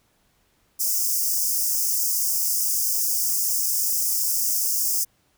white high-pass noise, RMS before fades -23 dBFS, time 0.79-5.05 s, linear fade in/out 20 ms, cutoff 5000 Hz, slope 96 dB/octave, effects pink hiss -65 dBFS RMS until 5.37 s

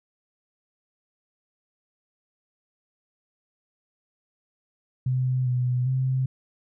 sine tone with pitch steps, 128.2 / 124.9 / 130.6 Hz, C3 / B2 / C3, -35 / +20 / -3 cents, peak -21 dBFS, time 5.06-6.26 s, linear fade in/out 5 ms, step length 400 ms, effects none

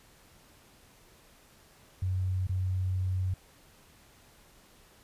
sine tone with dropouts, 92.9 Hz, F#2, 7 cents sharp, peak -27 dBFS, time 2.02-3.34 s, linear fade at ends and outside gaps 5 ms, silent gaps 2.47-2.493 s, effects pink hiss -59 dBFS RMS until 5.03 s + resampled to 32000 Hz

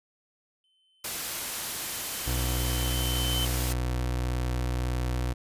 triangle tone with exponential growth, 3064 Hz, G7, 40 cents flat, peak -27 dBFS, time 0.64-3.45 s, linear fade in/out 1 ms, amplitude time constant 610 ms
white noise, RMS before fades -33 dBFS, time 1.04-3.73 s, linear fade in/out 5 ms
30% pulse tone, 61.74 Hz, B1, in tune, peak -24 dBFS, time 2.26-5.34 s, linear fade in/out 20 ms
effects resampled to 32000 Hz

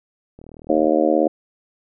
click train, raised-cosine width 2 ms, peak -27 dBFS, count 20, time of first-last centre 0.39-0.873 s, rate 39.3 Hz
harmonic tone, 77.78 Hz, D#2, in tune, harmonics 3 / 4 / 5 / 6 / 7 / 8 / 9, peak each -25 / -19 / -23 / -25 / -19 / -24 / -24 dBFS, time 0.69-1.28 s, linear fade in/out 5 ms
effects none

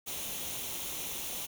white noise with comb filter, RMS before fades -38 dBFS, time 0.06-1.47 s, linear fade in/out 20 ms, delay 0.31 ms, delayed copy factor +0.55, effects none

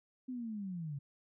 sine linear sweep, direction down, 260 to 135.2 Hz, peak -38 dBFS, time 0.28-0.99 s, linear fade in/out 10 ms, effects none

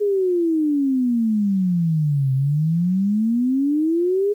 sine exponential two-way sweep, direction down then up, 419.6 to 130.81 to 419.6 Hz, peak -16 dBFS, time 0-4.34 s, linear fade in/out 20 ms, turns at 2.33 s, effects 9-bit

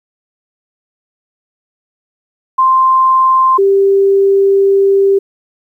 sine tone pair in turn, 1046.5 / 393.2 Hz, C6 / G4, 0 / +5 cents, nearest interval octave + perfect fourth, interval 1695 cents, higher first, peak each -6 dBFS, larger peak neither, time 2.58-3.58 / 3.58-5.19 s, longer second, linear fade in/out 10 ms, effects 8-bit

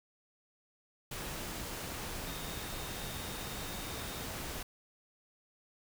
sine tone in noise, 3689 Hz, A#7, 19 cents flat, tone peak -51 dBFS, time 2.26-4.24 s, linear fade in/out 5 ms, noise pink, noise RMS -41 dBFS, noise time 1.11-4.63 s, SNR -13 dB, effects none

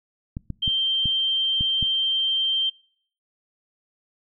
clicks, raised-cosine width 5 ms, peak -17 dBFS, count 6, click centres 0.369 / 0.503 / 0.678 / 1.057 / 1.609 / 1.827 s
sine tone, 3144 Hz, G7, 4 cents sharp, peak -20 dBFS, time 0.62-2.7 s, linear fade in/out 10 ms
effects noise-tail reverb RT60 0.6 s tail -25 dB re dry

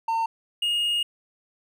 triangle tone pair in turn, 907 / 2856 Hz, A#5 / F7, -48 / +38 cents, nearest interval octave + minor sixth, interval 1986 cents, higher second, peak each -20 dBFS, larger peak neither, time 0.08-0.26 / 0.62-1.03 s, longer second, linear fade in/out 5 ms, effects none

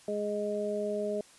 harmonic tone, 207.7 Hz, G#3, in tune, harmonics 1 / 2 / 3, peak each -37 / -33 / -33 dBFS, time 0.08-1.21 s, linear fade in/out 2 ms, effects white hiss -57 dBFS RMS until 1.38 s + resampled to 24000 Hz

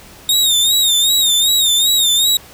sawtooth tone with vibrato, 3700 Hz, A#7, 14 cents flat, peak -8 dBFS, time 0.29-2.37 s, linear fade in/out 2 ms, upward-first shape sine, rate 2.6 Hz, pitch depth 86 cents each way, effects pink hiss -40 dBFS RMS until 2.53 s

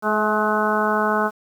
harmonic tone with a mistuned harmonic, 212.7 Hz, G#3, 42 cents sharp, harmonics 1 / 2 / 3 / 4 / 5 / 6 / 7, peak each -25 / -25 / -25 / -25 / -25 / -25 / -25 dBFS, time 0.02-1.31 s, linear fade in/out 50 ms, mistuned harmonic 3, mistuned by +22 cents, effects 8-bit

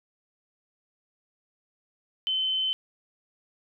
sine tone, 3063 Hz, G7, 41 cents flat, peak -24 dBFS, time 2.27-2.73 s, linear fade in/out 0 ms, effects none

